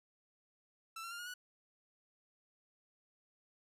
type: tone with pitch steps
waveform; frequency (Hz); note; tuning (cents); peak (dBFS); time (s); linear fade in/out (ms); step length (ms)
sawtooth; 1330 / 1364.2 / 1399.4 / 1435.4 / 1472.3; E6 / F6 / F6 / F6 / F#6; +15 / -41 / +3 / +47 / -9; -40; 0.96-1.34; 5; 76
effects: resampled to 32000 Hz